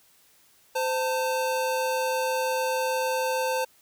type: tone pair together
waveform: square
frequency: 516 / 895.5 Hz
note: C5 / A5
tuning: -24 / +30 cents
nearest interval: minor seventh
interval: 954 cents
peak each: -27 / -29 dBFS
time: 0.75-3.65 s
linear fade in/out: 10 ms
effects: white hiss -60 dBFS RMS until 3.81 s